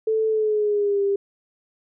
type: tone with pitch glide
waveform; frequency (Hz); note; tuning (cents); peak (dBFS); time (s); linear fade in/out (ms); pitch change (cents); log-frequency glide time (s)
sine; 439.8 to 398.7; A4 to G4; -1 to +29; -18; 0.07-1.16; 5; -170; 0.28-1.02
effects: none